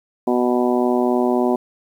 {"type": "harmonic tone", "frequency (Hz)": 123.47, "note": "B2", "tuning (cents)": 0, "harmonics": [2, 3, 4, 5, 6, 7, 8], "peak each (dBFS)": [-19, -19, -29, -24, -25, -30, -29], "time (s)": [0.27, 1.56], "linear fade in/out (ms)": 5, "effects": ["8-bit"]}